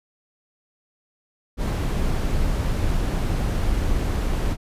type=noise; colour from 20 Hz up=brown; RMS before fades=-22 dBFS; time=1.57-4.57 s; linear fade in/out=50 ms; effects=resampled to 32000 Hz